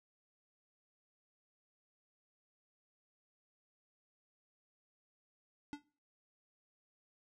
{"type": "tone with exponential decay", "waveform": "square", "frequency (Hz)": 290.9, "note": "D4", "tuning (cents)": -16, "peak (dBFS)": -38, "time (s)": [5.73, 5.84], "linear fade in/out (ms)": 0, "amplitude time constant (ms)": 22, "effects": ["noise-tail reverb RT60 0.4 s tail -21 dB re dry", "low-pass 6000 Hz 12 dB/octave"]}